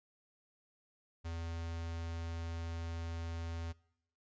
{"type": "tone with notch filter", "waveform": "square", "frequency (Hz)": 83.2, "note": "E2", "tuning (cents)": 17, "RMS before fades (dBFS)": -41, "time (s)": [1.24, 3.73], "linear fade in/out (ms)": 20, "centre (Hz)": 320, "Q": 1.8, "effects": ["noise-tail reverb RT60 0.8 s tail -23 dB re dry", "resampled to 16000 Hz"]}